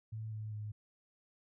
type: tone with pitch steps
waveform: sine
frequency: 110 / 107.92 / 105.89 Hz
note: A2 / A2 / G#2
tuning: 0 / -33 / +34 cents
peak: -39 dBFS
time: 0.12-0.72 s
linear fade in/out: 10 ms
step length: 200 ms
effects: none